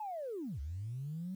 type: linear two-way sweep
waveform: sine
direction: down then up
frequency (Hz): 880 to 65.41 to 192.7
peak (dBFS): -37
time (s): 0-1.35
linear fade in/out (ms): 5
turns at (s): 0.6
effects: tanh soft clip ceiling -33 dBFS + 11-bit